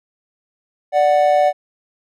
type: tone pair together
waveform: triangle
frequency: 588 / 740 Hz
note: D5 / F#5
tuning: +2 / 0 cents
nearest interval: major third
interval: 398 cents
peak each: -12 dBFS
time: 0.92-1.53 s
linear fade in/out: 50 ms
effects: none